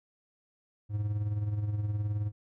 triangle tone with tremolo, 104.3 Hz, G#2, 8 cents sharp, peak -24 dBFS, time 0.89-2.32 s, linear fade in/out 50 ms, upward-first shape triangle, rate 19 Hz, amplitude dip 60%, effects none

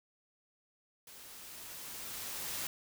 white noise with level ramp, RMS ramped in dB -53 to -38 dBFS, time 1.07-2.67 s, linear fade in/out 2 ms, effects none

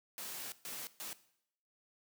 white noise bursts at uneven times, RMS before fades -44 dBFS, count 3, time 0.18-0.52 / 0.65-0.87 / 1-1.13 s, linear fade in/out 0 ms, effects noise-tail reverb RT60 0.7 s tail -17 dB re dry + high-pass 150 Hz 12 dB/octave

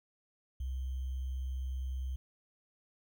sine tone with sample-and-hold, 64.9 Hz, C2, 13 cents flat, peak -34 dBFS, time 0.6-2.16 s, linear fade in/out 5 ms, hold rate 3150 Hz, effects none

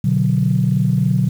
sine chord, B minor, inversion none, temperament equal, 123.47 / 146.83 / 185 Hz, B2 / D3 / F#3, 0 / 0 / 0 cents, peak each -17 dBFS, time 0.04-1.29 s, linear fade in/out 5 ms, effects tanh soft clip ceiling -4 dBFS + 7-bit

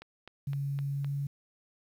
click train, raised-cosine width 0.3 ms, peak -30 dBFS, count 5, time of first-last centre 0.02-1.046 s, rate 3.9 Hz
sine tone with pitch glide, 140 to 140.97 Hz, C#3 to C#3, +18 to +29 cents, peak -30 dBFS, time 0.47-1.27 s, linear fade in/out 5 ms, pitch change +11 cents, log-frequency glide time 0.91-1.14 s
effects 10-bit

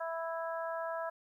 harmonic tone, 329.5 Hz, E4, 1 cent flat, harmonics 2 / 3 / 4 / 5, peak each -37 / -41 / -43 / -45 dBFS, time 0-1.1 s, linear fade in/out 10 ms, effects 12-bit

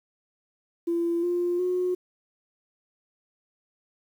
sine tone with pitch steps, 340 / 351.2 / 362.7 Hz, F4 / F4 / F#4, -46 / +10 / -34 cents, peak -22 dBFS, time 0.87-1.95 s, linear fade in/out 10 ms, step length 360 ms, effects tanh soft clip ceiling -18 dBFS + 9-bit

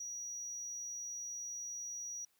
sine tone, 5790 Hz, F#8, 38 cents flat, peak -39 dBFS, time 0-2.25 s, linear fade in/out 5 ms, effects tanh soft clip ceiling -39 dBFS + white hiss -75 dBFS RMS until 2.39 s

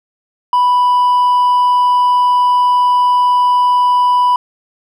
sine tone with hard clipping, 987.8 Hz, B5, in tune, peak -9 dBFS, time 0.53-4.36 s, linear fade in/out 2 ms, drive 2 dB, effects none

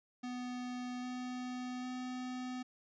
square tone with pitch steps, 248.2 / 250.4 / 252.5 Hz, B3 / B3 / B3, +9 / +24 / +39 cents, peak -40 dBFS, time 0.23-2.63 s, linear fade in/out 10 ms, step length 800 ms, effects resampled to 16000 Hz

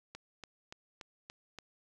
click train, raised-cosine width 0.2 ms, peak -28 dBFS, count 6, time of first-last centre 0.15-1.587 s, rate 3.48 Hz, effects none

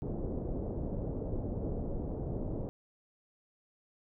pink low-pass noise, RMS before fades -36 dBFS, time 0.02-2.69 s, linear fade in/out 0 ms, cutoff 570 Hz, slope 24 dB/octave, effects none

